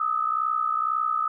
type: tone pair together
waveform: sine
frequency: 1233 / 1295 Hz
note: D#6 / E6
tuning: -16 / -31 cents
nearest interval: minor second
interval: 85 cents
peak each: -25 dBFS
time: 0-1.28 s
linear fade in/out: 5 ms
effects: none